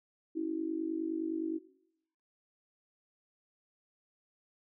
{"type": "tone with amplitude modulation", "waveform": "sine", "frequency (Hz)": 323.5, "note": "E4", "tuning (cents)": -32, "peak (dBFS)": -28, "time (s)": [0.35, 1.59], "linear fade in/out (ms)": 20, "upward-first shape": "sine", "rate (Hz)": 49.7, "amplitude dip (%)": 80, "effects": ["noise-tail reverb RT60 0.8 s tail -19 dB re dry"]}